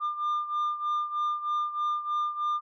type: beating tone pair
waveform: sine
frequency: 1200 / 1203.2 Hz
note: D6 / D6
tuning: +37 / +42 cents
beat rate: 3.2 Hz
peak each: -26 / -30 dBFS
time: 0-2.61 s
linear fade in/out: 50 ms
effects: tanh soft clip ceiling -24 dBFS